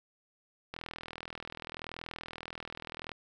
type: click train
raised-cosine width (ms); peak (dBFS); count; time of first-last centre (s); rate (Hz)
0.3; -24; 98; 0.74-3.117; 40.8
effects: none